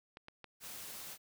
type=clicks; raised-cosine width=0.3 ms; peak=-33 dBFS; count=3; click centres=0.171 / 0.284 / 0.443 s
type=noise; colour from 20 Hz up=white; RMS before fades=-47 dBFS; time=0.6-1.18 s; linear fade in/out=50 ms
effects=none